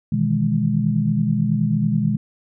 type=chord; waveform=sine; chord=E major seventh; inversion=second; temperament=equal; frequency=123.47 / 155.56 / 164.81 / 207.7 Hz; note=B2 / D#3 / E3 / G#3; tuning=0 / 0 / 0 / 0 cents; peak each=-23 / -22 / -24 / -20 dBFS; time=0.12-2.17 s; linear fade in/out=5 ms; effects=none